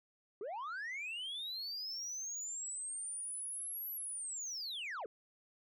sine linear two-way sweep, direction up then down, 370 to 11840 to 370 Hz, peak -37 dBFS, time 0.41-5.06 s, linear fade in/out 2 ms, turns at 3.92 s, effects tanh soft clip ceiling -39 dBFS

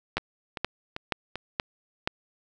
two click trains, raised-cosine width 0.3 ms, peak -9 / -17 dBFS, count 5 / 4, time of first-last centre 0.17-2.075 / 0.18-1.356 s, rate 2.1 / 2.55 Hz, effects none

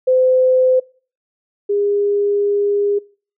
sine tone pair in turn, 513 / 407.2 Hz, C5 / G#4, -34 / -34 cents, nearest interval major third, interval 400 cents, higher first, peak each -10 / -14 dBFS, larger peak first, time 0.07-0.8 / 1.69-2.99 s, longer second, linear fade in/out 10 ms, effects noise-tail reverb RT60 0.4 s tail -23 dB re dry

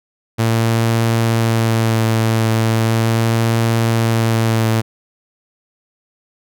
sawtooth tone with vibrato, 113.4 Hz, A#2, 47 cents flat, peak -9 dBFS, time 0.38-4.82 s, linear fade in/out 20 ms, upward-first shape sine, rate 0.38 Hz, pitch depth 19 cents each way, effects none

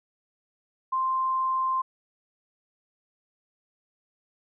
sine tone, 1046.5 Hz, C6, in tune, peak -23 dBFS, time 0.92-1.82 s, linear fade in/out 10 ms, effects none

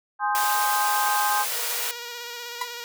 sine chord, Ab major seventh, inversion none, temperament equal, 830.6 / 1046.5 / 1244.5 / 1568 Hz, Ab5 / C6 / Eb6 / G6, 0 / 0 / 0 / 0 cents, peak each -24 / -27 / -30 / -29 dBFS, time 0.19-1.46 s, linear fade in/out 50 ms
white high-pass noise, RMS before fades -28 dBFS, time 0.35-1.91 s, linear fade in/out 0 ms, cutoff 420 Hz, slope 96 dB/octave
5% pulse tone with vibrato, 477.4 Hz, A#4, 41 cents sharp, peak -22 dBFS, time 1.52-2.84 s, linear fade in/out 0 ms, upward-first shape square, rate 16 Hz, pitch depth 23 cents each way
35% pulse tone with exponential decay, 987.8 Hz, B5, in tune, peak -21 dBFS, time 2.61-2.71 s, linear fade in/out 5 ms, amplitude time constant 20 ms
effects none

